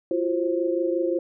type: tone cluster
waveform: sine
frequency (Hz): 340.4 / 366 / 529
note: F4 / F#4 / C5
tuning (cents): -44 / -19 / +19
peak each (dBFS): -24 / -28 / -26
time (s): 0.11-1.19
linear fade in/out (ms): 2
effects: none